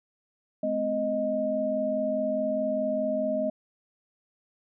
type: tone cluster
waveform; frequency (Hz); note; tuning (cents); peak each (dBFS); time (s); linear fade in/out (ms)
sine; 213.3 / 258.1 / 623; G#3 / C4 / D#5; +46 / -23 / +2; -33 / -32 / -26; 0.63-3.5; 5
effects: none